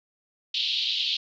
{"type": "band-pass noise", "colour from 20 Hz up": "white", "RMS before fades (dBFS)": -27, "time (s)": [0.54, 1.17], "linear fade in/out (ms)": 5, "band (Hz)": [2900, 4200], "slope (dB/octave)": 48, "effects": []}